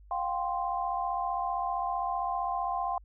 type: chord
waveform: sine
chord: F suspended second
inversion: none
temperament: equal with one note detuned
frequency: 708.6 / 784 / 1046.5 Hz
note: F5 / G5 / C6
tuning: +25 / 0 / 0 cents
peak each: -33 dBFS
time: 0.11-2.98 s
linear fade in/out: 2 ms
effects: added 50 Hz sine -51 dBFS peak until 3.04 s